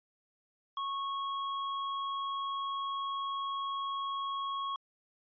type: tone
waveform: square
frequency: 1100 Hz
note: C#6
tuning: 14 cents flat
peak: -34 dBFS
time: 0.77-4.76 s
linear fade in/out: 2 ms
effects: resampled to 11025 Hz